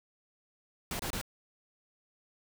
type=noise bursts; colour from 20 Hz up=pink; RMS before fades=-36 dBFS; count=3; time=0.91-1.214 s; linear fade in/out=2 ms; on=84 ms; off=26 ms; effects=none